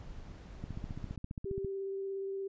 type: noise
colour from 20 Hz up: brown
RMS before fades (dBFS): -47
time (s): 0-1.16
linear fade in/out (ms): 0
type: click train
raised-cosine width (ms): 5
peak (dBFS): -27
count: 16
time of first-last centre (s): 0.64-1.647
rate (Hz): 14.9
type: tone with vibrato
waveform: sine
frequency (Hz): 390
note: G4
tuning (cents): -9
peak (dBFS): -35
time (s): 1.45-2.48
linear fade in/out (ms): 10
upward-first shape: triangle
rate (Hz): 17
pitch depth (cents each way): 13
effects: resampled to 16000 Hz